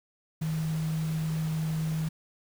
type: tone in noise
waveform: sine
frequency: 158.5 Hz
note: D#3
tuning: 32 cents sharp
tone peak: -27 dBFS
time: 0.41-2.09 s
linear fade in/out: 10 ms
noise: pink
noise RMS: -44 dBFS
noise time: 0.41-2.09 s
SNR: +14 dB
effects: none